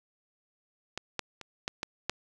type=clicks; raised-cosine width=0.2 ms; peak=-17 / -13 / -25 / -14 / -15 / -11 dBFS; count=6; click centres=0.976 / 1.193 / 1.413 / 1.679 / 1.831 / 2.096 s; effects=none